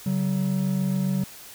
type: tone pair together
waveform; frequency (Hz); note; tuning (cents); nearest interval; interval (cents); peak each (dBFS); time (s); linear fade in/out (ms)
triangle; 141.37 / 188.9; C#3 / F#3; +34 / +36; perfect fourth; 502; -25 / -21; 0.06-1.24; 5
effects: white hiss -44 dBFS RMS until 1.54 s